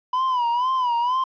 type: tone with vibrato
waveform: triangle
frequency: 991 Hz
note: B5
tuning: 6 cents sharp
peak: -17 dBFS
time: 0.13-1.24 s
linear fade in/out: 5 ms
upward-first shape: sine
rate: 2.1 Hz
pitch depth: 100 cents each way
effects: resampled to 11025 Hz + 9-bit